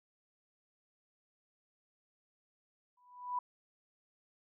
sine tone with exponential growth, 987.8 Hz, B5, in tune, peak -30 dBFS, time 2.97-3.39 s, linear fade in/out 5 ms, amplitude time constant 91 ms, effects none

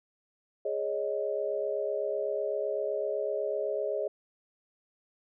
sine chord, Ab suspended fourth, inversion none, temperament equal, 415.3 / 554.4 / 622.3 Hz, Ab4 / Db5 / Eb5, 0 / 0 / 0 cents, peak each -33 dBFS, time 0.65-4.08 s, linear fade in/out 5 ms, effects none

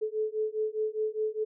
sine beating tone pair, 430.1 / 435 Hz, A4 / A4, -39 / -20 cents, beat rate 4.9 Hz, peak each -31 / -31 dBFS, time 0.01-1.45 s, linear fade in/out 20 ms, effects none

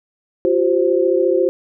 sine chord, F suspended second, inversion none, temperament equal with one note detuned, 349.2 / 383.5 / 523.3 Hz, F4 / G4 / C5, 0 / -38 / 0 cents, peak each -17 dBFS, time 0.45-1.49 s, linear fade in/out 0 ms, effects none

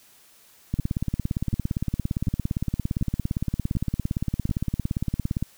two click trains, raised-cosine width 5 ms, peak -15 / -12 dBFS, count 6 / 83, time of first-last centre 0.79-4.494 / 0.74-5.426 s, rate 1.35 / 17.5 Hz, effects white hiss -55 dBFS RMS until 5.57 s

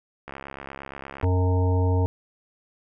click train, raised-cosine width 0.5 ms, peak -21 dBFS, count 67, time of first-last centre 0.28-1.242 s, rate 68.6 Hz
harmonic tone, 91.4 Hz, F#2, 21 cents flat, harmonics 1 / 3 / 5 / 7 / 9 / 10, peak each -19 / -30 / -29 / -36 / -38 / -34 dBFS, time 1.23-2.06 s, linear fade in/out 0 ms
effects none

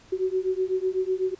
sine beating tone pair, 370.2 / 378.2 Hz, F#4 / F#4, +1 / +38 cents, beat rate 8 Hz, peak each -26 dBFS, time 0.12-1.35 s, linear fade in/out 10 ms, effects pink hiss -54 dBFS RMS until 1.39 s + resampled to 16000 Hz

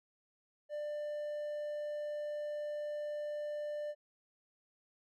triangle tone, 594 Hz, D5, 20 cents sharp, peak -35 dBFS, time 0.69-3.95 s, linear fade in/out 50 ms, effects none

